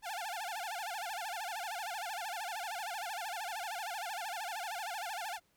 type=tone with vibrato; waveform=sawtooth; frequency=784 Hz; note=G5; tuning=in tune; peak=-34 dBFS; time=0.02-5.4 s; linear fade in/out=50 ms; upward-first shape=sine; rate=13 Hz; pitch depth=230 cents each way; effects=pink hiss -73 dBFS RMS until 5.56 s